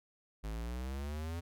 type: exponential sweep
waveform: square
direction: up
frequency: 51.91 to 86.3 Hz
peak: -38 dBFS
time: 0.43-1.41 s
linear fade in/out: 20 ms
effects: none